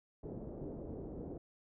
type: low-pass noise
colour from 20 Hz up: white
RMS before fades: -45 dBFS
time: 0.23-1.38 s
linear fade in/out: 5 ms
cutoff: 480 Hz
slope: 24 dB/octave
effects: none